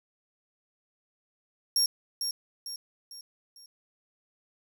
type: tone with echo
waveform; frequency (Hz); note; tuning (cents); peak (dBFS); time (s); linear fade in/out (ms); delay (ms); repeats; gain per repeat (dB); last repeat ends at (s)
30% pulse; 5560; F8; -9; -18; 1.76-1.86; 2; 450; 4; -7; 3.66
effects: none